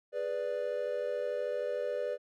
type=chord; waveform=triangle; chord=G# diminished; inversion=none; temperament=equal; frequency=415.3 / 493.9 / 587.3 Hz; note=G#4 / B4 / D5; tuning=0 / 0 / 0 cents; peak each=-38 / -33 / -33 dBFS; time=0.12-2.18 s; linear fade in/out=50 ms; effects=none